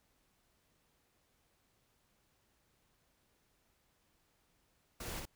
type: noise with echo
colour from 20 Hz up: pink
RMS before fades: -44 dBFS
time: 5-5.2 s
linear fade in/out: 5 ms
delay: 55 ms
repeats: 1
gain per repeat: -2 dB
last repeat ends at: 5.255 s
effects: pink hiss -75 dBFS RMS until 5.35 s